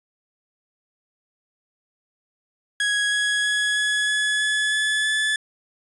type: tone with pitch steps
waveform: 30% pulse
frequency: 1661.2 / 1670.8 / 1680.5 / 1690.2 / 1700 / 1709.9 / 1719.8 / 1729.7 Hz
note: G#6 / G#6 / G#6 / G#6 / G#6 / A6 / A6 / A6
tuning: 0 / +10 / +20 / +30 / +40 / -50 / -40 / -30 cents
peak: -17 dBFS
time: 2.8-5.36 s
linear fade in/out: 2 ms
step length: 320 ms
effects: resampled to 24000 Hz